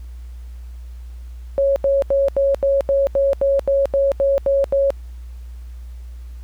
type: tone bursts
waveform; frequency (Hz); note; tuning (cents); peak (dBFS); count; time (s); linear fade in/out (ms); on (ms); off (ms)
sine; 552; C#5; -7; -13; 13; 1.58-4.904; 0; 180; 82
effects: added 60 Hz sine -31 dBFS peak until 6.43 s + pink hiss -56 dBFS RMS until 6.43 s